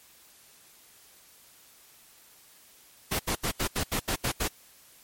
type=noise bursts; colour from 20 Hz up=pink; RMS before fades=-28 dBFS; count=9; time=3.11-4.481 s; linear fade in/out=10 ms; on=83 ms; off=78 ms; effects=white hiss -56 dBFS RMS until 5.03 s + MP3 64 kbps